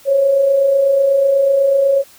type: tone pair together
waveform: sine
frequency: 523.3 / 551.4 Hz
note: C5 / C#5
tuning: 0 / -9 cents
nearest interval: minor second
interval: 91 cents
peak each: -22 / -10 dBFS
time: 0.05-2.04 s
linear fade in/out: 50 ms
effects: white hiss -45 dBFS RMS until 2.18 s